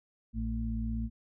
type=harmonic tone; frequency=56.4 Hz; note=A1; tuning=44 cents sharp; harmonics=1 / 2 / 4; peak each=-33 / -39 / -35 dBFS; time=0.33-1.1 s; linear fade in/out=50 ms; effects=none